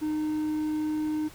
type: tone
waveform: triangle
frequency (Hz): 306.9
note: D#4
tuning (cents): -24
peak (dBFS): -24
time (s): 0.01-1.29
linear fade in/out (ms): 20
effects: added 108 Hz sine -53 dBFS peak until 1.34 s + pink hiss -50 dBFS RMS until 1.34 s